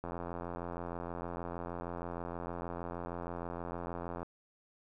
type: click train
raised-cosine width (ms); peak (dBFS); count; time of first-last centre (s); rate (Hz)
1; -26; 363; 0.04-4.23; 86.4
effects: none